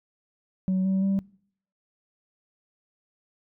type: tone with pitch steps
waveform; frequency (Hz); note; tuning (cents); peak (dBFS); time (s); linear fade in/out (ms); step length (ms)
sine; 187.4 / 191.23 / 195.13; F#3 / G3 / G3; +22 / -43 / -8; -19; 0.68-1.19; 0; 170
effects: noise-tail reverb RT60 0.6 s tail -25 dB re dry + tanh soft clip ceiling -20 dBFS